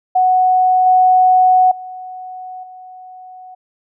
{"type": "tone with level steps", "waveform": "sine", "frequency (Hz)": 740, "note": "F#5", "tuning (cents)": 0, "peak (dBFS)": [-9, -7, -27, -33], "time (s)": [0.15, 3.55], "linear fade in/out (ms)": 10, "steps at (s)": [0.86, 1.71, 2.63], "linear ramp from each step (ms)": 5, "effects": []}